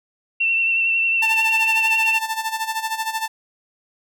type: tone with vibrato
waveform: sine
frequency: 2700 Hz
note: E7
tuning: 41 cents sharp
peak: -16 dBFS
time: 0.4-2.19 s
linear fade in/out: 10 ms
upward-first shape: triangle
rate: 11 Hz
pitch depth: 29 cents each way
type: tone with tremolo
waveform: sawtooth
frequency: 887 Hz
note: A5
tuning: 14 cents sharp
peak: -16 dBFS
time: 1.22-3.28 s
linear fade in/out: 5 ms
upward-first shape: sine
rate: 13 Hz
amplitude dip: 75%
effects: none